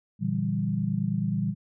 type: chord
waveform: sine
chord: E half-diminished seventh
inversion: second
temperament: equal with one note detuned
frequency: 116.54 / 146.83 / 166.92 / 196 Hz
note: Bb2 / D3 / E3 / G3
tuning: 0 / 0 / +22 / 0 cents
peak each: -31 / -32 / -30 / -28 dBFS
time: 0.19-1.55 s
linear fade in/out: 50 ms
effects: none